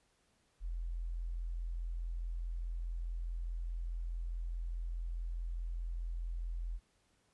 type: tone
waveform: sine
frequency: 42.38 Hz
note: E1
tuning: 49 cents sharp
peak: -36 dBFS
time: 0.6-6.8 s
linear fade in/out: 50 ms
effects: pink hiss -74 dBFS RMS until 7.33 s + resampled to 24000 Hz